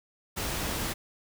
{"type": "noise", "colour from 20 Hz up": "pink", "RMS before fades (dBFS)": -32, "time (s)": [0.36, 0.94], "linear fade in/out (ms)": 20, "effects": []}